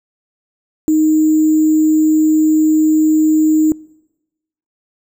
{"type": "tone with sample-and-hold", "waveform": "sine", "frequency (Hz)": 311.1, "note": "D#4", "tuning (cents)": 0, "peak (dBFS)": -9, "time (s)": [0.88, 3.72], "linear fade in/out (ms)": 0, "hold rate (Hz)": 7350, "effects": ["noise-tail reverb RT60 1.0 s tail -24 dB re dry"]}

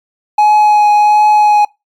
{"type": "tone with vibrato", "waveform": "triangle", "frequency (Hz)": 840, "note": "G#5", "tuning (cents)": 19, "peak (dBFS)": -3, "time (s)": [0.38, 1.65], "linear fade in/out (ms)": 5, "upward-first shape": "triangle", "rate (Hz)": 1.4, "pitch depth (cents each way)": 14, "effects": ["noise-tail reverb RT60 0.2 s tail -22 dB re dry", "MP3 96 kbps"]}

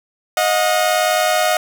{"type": "tone pair together", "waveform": "sawtooth", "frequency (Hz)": [623.4, 722], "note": ["D#5", "F#5"], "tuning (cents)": [3, -43], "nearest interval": "minor third", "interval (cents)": 254, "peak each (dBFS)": -13, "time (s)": [0.37, 1.57], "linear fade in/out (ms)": 2, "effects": []}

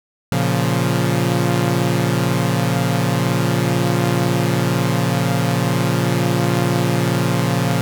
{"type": "chord", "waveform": "sawtooth", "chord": "Bb minor", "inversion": "none", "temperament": "equal", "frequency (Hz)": [116.54, 138.59, 174.61], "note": ["Bb2", "Db3", "F3"], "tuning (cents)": [0, 0, 0], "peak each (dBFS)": -16, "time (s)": [0.32, 7.81], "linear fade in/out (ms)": 0, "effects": []}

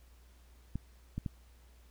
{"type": "clicks", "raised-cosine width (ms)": 5, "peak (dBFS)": -23, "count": 3, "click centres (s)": [0.756, 1.18, 1.262], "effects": ["added 60 Hz sine -57 dBFS peak until 1.9 s", "pink hiss -67 dBFS RMS until 1.9 s"]}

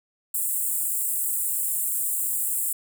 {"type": "high-pass noise", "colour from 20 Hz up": "pink", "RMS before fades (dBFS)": -26, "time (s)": [0.34, 2.73], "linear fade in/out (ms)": 5, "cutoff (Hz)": 7600, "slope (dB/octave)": 96, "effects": []}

